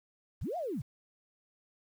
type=linear two-way sweep; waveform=sine; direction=up then down; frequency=31.76 to 740 to 91.5 Hz; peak=-33 dBFS; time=0.41-0.82 s; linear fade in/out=10 ms; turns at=0.57 s; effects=10-bit